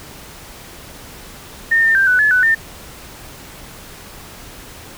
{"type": "tone with pitch steps", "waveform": "sine", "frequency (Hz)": [1824, 1806, 1578, 1492, 1717, 1495, 1805], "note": ["A#6", "A6", "G6", "F#6", "A6", "F#6", "A6"], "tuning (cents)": [-38, 45, 11, 14, -43, 17, 44], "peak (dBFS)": -10, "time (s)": [1.71, 2.55], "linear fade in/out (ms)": 10, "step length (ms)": 120, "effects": ["pink hiss -37 dBFS RMS until 4.97 s"]}